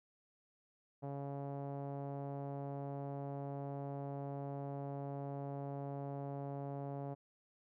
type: tone with low-pass filter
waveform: sawtooth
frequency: 140.1 Hz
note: C#3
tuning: 19 cents sharp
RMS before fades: -43 dBFS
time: 1.02-7.15 s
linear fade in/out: 20 ms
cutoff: 710 Hz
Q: 2.4
effects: none